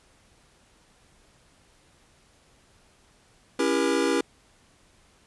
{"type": "chord", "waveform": "square", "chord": "C# diminished seventh", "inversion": "none", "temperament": "just", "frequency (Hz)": [277.2, 332.6, 399.1, 479], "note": ["C#4", "E4", "G4", "Bb4"], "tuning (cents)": [0, 16, 31, 47], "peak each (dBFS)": -28, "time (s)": [3.59, 4.21], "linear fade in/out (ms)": 5, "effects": ["pink hiss -60 dBFS RMS until 5.26 s", "resampled to 24000 Hz"]}